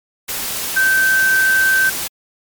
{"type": "tone in noise", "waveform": "sine", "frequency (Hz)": 1551, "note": "G6", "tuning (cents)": -19, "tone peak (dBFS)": -11, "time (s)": [0.76, 1.9], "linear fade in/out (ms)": 10, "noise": "white", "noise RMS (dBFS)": -23, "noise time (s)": [0.28, 2.08], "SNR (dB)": 9, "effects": ["MP3 96 kbps"]}